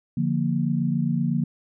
sine chord, Bb major, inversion first, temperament equal, 146.83 / 174.61 / 233.1 Hz, D3 / F3 / Bb3, 0 / 0 / 0 cents, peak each -25 dBFS, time 0.17-1.44 s, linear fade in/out 5 ms, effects none

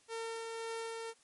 sawtooth tone with tremolo, 454.7 Hz, A#4, 43 cents flat, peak -34 dBFS, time 0.08-1.14 s, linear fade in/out 50 ms, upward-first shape sine, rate 1.9 Hz, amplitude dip 25%, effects white hiss -67 dBFS RMS until 1.23 s + MP3 48 kbps

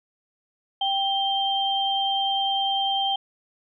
sine tone pair together, 784 / 3155 Hz, G5 / G7, 0 / +10 cents, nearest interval 2 octaves, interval 2410 cents, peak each -24 dBFS, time 0.81-3.16 s, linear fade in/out 5 ms, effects none

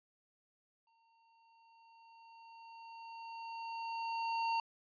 square tone with exponential growth, 915 Hz, A#5, 32 cents flat, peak -32 dBFS, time 0.87-4.6 s, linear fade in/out 2 ms, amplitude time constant 810 ms, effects resampled to 11025 Hz

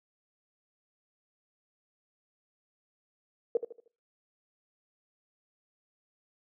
sine tone with echo, 466.2 Hz, A#4, in tune, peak -21 dBFS, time 3.55-3.57 s, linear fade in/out 2 ms, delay 77 ms, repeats 4, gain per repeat -9 dB, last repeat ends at 3.878 s, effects noise-tail reverb RT60 0.4 s tail -22 dB re dry + high-pass 300 Hz 12 dB/octave

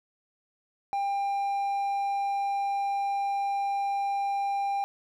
triangle tone, 797 Hz, G5, 28 cents sharp, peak -24 dBFS, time 0.93-4.84 s, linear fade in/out 0 ms, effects none

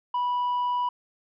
sine tone with tanh clipping, 982 Hz, B5, 10 cents flat, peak -24 dBFS, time 0.14-0.89 s, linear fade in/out 5 ms, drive 2 dB, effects none

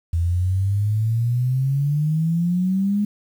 sine exponential sweep, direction up, 82.7 to 209.2 Hz, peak -17 dBFS, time 0.13-3.05 s, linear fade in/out 5 ms, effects 8-bit

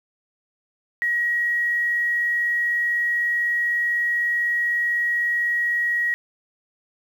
sine tone with quantisation, 1902 Hz, A#6, 34 cents sharp, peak -19 dBFS, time 1.02-6.14 s, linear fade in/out 0 ms, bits 8, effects none

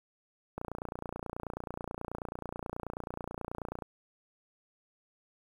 click train, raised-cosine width 1 ms, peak -23 dBFS, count 96, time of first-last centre 0.58-3.822 s, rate 29.3 Hz, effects 9-bit

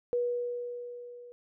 sine tone with level ramp, 484.8 Hz, B4, 32 cents flat, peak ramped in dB -25 to -46 dBFS, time 0.13-1.32 s, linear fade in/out 0 ms, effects none

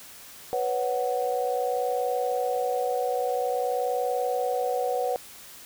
sine chord, B suspended second, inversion none, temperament equal with one note detuned, 493.9 / 554.4 / 743 Hz, B4 / C#5 / F#5, 0 / 0 / +7 cents, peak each -27 / -31 / -28 dBFS, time 0.53-5.16 s, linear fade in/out 0 ms, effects white hiss -46 dBFS RMS until 5.65 s

